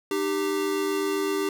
square tone pair together, 304.7 / 392.6 Hz, D#4 / G4, -36 / +3 cents, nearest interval major third, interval 439 cents, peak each -30 / -26 dBFS, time 0.11-1.49 s, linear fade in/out 2 ms, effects none

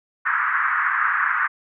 white band-pass noise, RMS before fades -21 dBFS, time 0.25-1.48 s, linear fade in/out 20 ms, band 1100 to 1800 Hz, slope 48 dB/octave, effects none

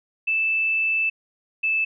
sine tone pair in turn, 2637 / 2627 Hz, E7 / E7, 0 / -7 cents, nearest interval unison, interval 7 cents, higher first, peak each -19 dBFS, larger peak neither, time 0.27-1.1 / 1.63-1.85 s, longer first, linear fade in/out 10 ms, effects none

